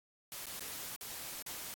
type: noise with dropouts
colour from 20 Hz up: white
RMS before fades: -44 dBFS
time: 0.32-1.74 s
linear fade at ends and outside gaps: 0 ms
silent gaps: 0.457-0.467 / 0.595-0.607 / 0.961-1.01 / 1.424-1.463 s
effects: AAC 64 kbps